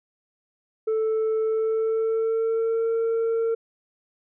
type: tone with pitch glide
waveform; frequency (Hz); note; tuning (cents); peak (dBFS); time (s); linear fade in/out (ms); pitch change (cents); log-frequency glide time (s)
sine; 440 to 455.3; A4 to A#4; 0 to -41; -18; 0.87-3.55; 10; +59; 1.41-2.89
effects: tanh soft clip ceiling -20 dBFS